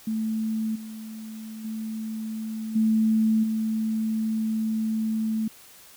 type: tone with level steps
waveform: sine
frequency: 220 Hz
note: A3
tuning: in tune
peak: -24 / -35 / -29 / -18 / -23 dBFS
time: 0.07-5.48 s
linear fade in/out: 5 ms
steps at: 0.75 / 1.64 / 2.75 / 3.43 s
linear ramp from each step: 10 ms
effects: white hiss -50 dBFS RMS until 5.96 s